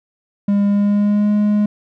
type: tone with pitch glide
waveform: triangle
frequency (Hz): 202 to 208.4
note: G#3 to G#3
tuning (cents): -48 to +6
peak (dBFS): -10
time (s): 0.48-1.66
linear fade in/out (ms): 5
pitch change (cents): +54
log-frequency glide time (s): 0.65-1.31
effects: none